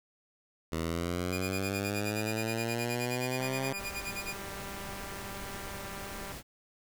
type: linear sweep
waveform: 10% pulse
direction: up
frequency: 80 to 135.2 Hz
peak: -23 dBFS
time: 0.72-3.73 s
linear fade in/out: 5 ms
type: tone with tremolo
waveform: sawtooth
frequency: 2439 Hz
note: D#7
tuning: 35 cents flat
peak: -31 dBFS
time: 1.32-4.34 s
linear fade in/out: 10 ms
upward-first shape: sine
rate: 9.5 Hz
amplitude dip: 100%
type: click train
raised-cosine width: 0.5 ms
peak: -30 dBFS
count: 576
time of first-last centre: 3.4-6.319 s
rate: 197 Hz
type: noise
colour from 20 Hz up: pink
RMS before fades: -43 dBFS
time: 3.76-6.43 s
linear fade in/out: 50 ms
effects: none